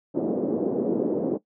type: band-pass noise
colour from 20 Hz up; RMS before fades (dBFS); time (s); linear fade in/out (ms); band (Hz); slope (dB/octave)
pink; -25; 0.14-1.38; 20; 230 to 490; 24
effects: noise-tail reverb RT60 0.1 s tail -17 dB re dry